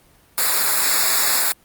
white noise with comb filter, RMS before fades -18 dBFS, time 0.38-1.52 s, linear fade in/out 0 ms, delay 0.33 ms, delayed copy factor -1, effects pink hiss -54 dBFS RMS until 1.64 s + Opus 32 kbps

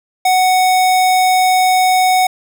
square tone, 742 Hz, F#5, 5 cents sharp, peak -10 dBFS, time 0.25-2.27 s, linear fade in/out 5 ms, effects none

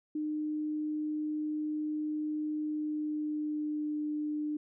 sine tone with pitch glide, 304.3 to 300.5 Hz, D#4 to D4, -38 to +40 cents, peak -31 dBFS, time 0.15-4.57 s, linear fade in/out 5 ms, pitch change -22 cents, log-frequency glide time 2.57-3.99 s, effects none

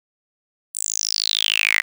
sawtooth tone with high-pass filter sweep, 53.3 Hz, G#1, 46 cents sharp, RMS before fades -21 dBFS, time 0.74-1.82 s, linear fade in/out 20 ms, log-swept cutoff 8700 to 1900 Hz, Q 9.6, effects none

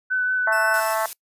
sine tone with vibrato, 1504 Hz, F#6, 28 cents sharp, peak -19 dBFS, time 0.1-0.81 s, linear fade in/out 20 ms, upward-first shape sine, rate 5.5 Hz, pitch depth 12 cents each way
harmonic tone, 220 Hz, A3, in tune, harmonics 3 / 4 / 5 / 6 / 7 / 8 / 9, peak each -24 / -26 / -28 / -30 / -33 / -34 / -37 dBFS, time 0.47-1.06 s, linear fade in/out 2 ms
10% pulse tone, 2637 Hz, E7, in tune, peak -24 dBFS, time 0.52-0.95 s, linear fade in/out 10 ms
blue noise, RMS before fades -32 dBFS, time 0.74-1.13 s, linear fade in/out 0 ms
effects noise-tail reverb RT60 0.1 s tail -24 dB re dry + resampled to 32000 Hz

